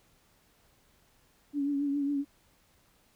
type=tone with vibrato; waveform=sine; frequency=283.7 Hz; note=C#4; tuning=40 cents sharp; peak=-27 dBFS; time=1.53-2.25 s; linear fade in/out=50 ms; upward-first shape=triangle; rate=7.3 Hz; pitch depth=48 cents each way; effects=pink hiss -66 dBFS RMS until 3.15 s